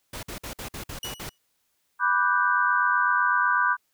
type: noise bursts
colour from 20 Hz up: pink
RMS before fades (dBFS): -36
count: 8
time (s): 0.13-1.294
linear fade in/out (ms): 5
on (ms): 100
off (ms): 52
type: tone with exponential decay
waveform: sawtooth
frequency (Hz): 2928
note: F#7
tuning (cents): -19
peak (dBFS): -27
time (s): 1.03-1.38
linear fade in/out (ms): 2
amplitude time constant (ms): 75
type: chord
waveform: sine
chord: G major seventh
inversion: first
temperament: equal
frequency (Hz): 987.8 / 1174.7 / 1480 / 1568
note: B5 / D6 / F#6 / G6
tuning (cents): 0 / 0 / 0 / 0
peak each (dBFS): -25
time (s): 1.99-3.77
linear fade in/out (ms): 50
effects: white hiss -72 dBFS RMS until 3.93 s